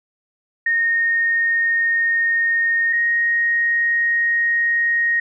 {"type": "tone pair in turn", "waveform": "sine", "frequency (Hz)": [1847, 1869.5], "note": ["A#6", "A#6"], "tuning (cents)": [-16, 4], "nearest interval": "unison", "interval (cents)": 20, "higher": "second", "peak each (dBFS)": -15, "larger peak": "neither", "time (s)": [[0.66, 2.93], [2.93, 5.2]], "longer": "neither", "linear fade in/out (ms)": 5, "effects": []}